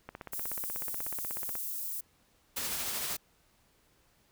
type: click train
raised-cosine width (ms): 0.5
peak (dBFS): -26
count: 25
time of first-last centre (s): 0.09-1.553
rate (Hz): 16.4
type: high-pass noise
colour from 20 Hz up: white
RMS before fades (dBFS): -37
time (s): 0.32-2.01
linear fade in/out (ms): 10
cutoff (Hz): 12000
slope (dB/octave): 12
type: noise with tremolo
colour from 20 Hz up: white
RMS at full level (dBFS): -34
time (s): 2.56-3.17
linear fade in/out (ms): 10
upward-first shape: sine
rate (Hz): 13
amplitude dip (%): 25
effects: pink hiss -68 dBFS RMS until 4.31 s